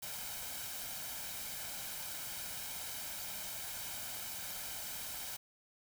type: noise with comb filter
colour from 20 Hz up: white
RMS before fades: -43 dBFS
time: 0.02-5.37 s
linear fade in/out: 10 ms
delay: 1.3 ms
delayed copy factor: +0.55
effects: none